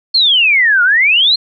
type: exponential two-way sweep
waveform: sine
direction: down then up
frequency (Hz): 4379 to 1396.9 to 4281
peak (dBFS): -7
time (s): 0.14-1.36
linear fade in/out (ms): 10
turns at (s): 0.83
effects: none